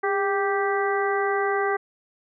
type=harmonic tone with a mistuned harmonic; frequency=392 Hz; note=G4; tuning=in tune; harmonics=1 / 2 / 3 / 4 / 5; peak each=-24 / -27 / -29 / -30 / -31 dBFS; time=0.03-1.77 s; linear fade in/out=10 ms; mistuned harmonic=1; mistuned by=+51 cents; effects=none